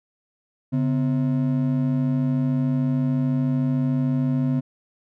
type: ring-modulated tone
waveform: triangle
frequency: 197.6 Hz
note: G3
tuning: 14 cents sharp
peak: -14 dBFS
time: 0.72-4.61 s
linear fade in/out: 20 ms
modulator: 56.8 Hz
effects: none

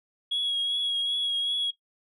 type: tone with vibrato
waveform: sine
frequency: 3322 Hz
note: G#7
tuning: in tune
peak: -23 dBFS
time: 0.31-1.71 s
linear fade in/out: 10 ms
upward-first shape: triangle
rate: 2.6 Hz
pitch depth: 28 cents each way
effects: noise-tail reverb RT60 0.1 s tail -17 dB re dry + tanh soft clip ceiling -22 dBFS

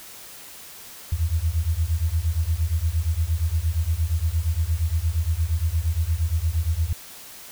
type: beating tone pair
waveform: sine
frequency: 77.4 / 86 Hz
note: D#2 / F2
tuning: -9 / -26 cents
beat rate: 8.6 Hz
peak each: -23 dBFS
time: 1.12-6.93 s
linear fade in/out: 5 ms
effects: white hiss -42 dBFS RMS until 7.51 s

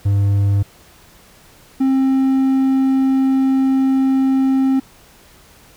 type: tone pair in turn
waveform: triangle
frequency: 100.2 / 266 Hz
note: G2 / C4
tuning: +38 / +29 cents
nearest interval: octave + perfect fourth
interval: 1691 cents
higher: second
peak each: -10 dBFS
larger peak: neither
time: 0.05-0.63 / 1.8-4.8 s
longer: second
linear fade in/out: 10 ms
effects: pink hiss -47 dBFS RMS until 5.76 s

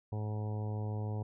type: harmonic tone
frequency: 106.3 Hz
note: G#2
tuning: 41 cents sharp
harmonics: 1 / 2 / 3 / 4 / 5 / 6 / 7 / 8 / 9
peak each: -34 / -45 / -50 / -47 / -50 / -56 / -51 / -54 / -55 dBFS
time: 0.12-1.23 s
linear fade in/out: 5 ms
effects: none

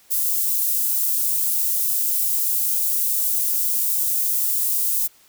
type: high-pass noise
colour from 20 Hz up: white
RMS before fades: -21 dBFS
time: 0.1-5.08 s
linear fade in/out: 20 ms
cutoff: 11000 Hz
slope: 12 dB/octave
effects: white hiss -54 dBFS RMS until 5.28 s

